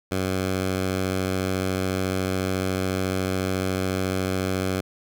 10% pulse tone, 94 Hz, F#2, 28 cents sharp, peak -15 dBFS, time 0.11-4.81 s, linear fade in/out 10 ms, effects none

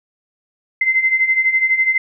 sine beating tone pair, 2060 / 2072 Hz, C7 / C7, -28 / -17 cents, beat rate 12 Hz, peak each -19 / -14 dBFS, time 0.81-1.98 s, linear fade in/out 5 ms, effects none

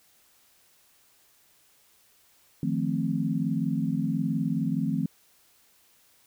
sine chord, F dominant seventh, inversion third, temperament equal, 155.56 / 174.61 / 220 / 261.6 Hz, Eb3 / F3 / A3 / C4, 0 / 0 / 0 / 0 cents, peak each -30 dBFS, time 2.63-5.06 s, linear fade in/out 2 ms, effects white hiss -62 dBFS RMS until 6.26 s

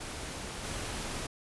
pink noise with level steps, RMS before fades -40 / -37 dBFS, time 0-1.27 s, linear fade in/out 10 ms, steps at 0.63 s, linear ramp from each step 20 ms, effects resampled to 24000 Hz

